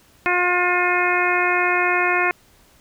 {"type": "harmonic tone", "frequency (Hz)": 356.8, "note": "F4", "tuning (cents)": 37, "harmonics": [1, 2, 3, 4, 5, 6, 7], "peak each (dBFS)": [-24, -24, -24, -24, -24, -24, -24], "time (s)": [0.26, 2.31], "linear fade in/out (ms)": 0, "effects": ["pink hiss -54 dBFS RMS until 2.8 s"]}